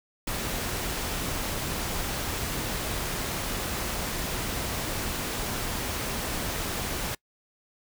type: noise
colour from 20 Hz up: pink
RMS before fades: -31 dBFS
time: 0.27-7.15 s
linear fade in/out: 5 ms
effects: noise-tail reverb RT60 0.1 s tail -25 dB re dry